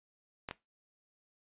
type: clicks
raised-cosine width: 0.3 ms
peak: -22 dBFS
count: 2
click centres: 0.488 / 0.511 s
effects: noise-tail reverb RT60 0.2 s tail -18 dB re dry + resampled to 8000 Hz